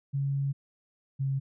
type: tone pair in turn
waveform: sine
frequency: 138.8 / 135.87 Hz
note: C#3 / C#3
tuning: +3 / -34 cents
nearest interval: unison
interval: 37 cents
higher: first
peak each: -26 dBFS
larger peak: neither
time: 0.13-0.53 / 1.19-1.4 s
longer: first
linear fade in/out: 20 ms
effects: none